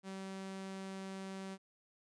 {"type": "tone", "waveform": "sawtooth", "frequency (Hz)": 192.1, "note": "G3", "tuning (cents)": -35, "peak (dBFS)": -39, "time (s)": [0.03, 1.58], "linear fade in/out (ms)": 50, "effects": ["resampled to 22050 Hz"]}